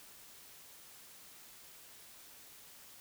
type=silence; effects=white hiss -56 dBFS RMS until 3 s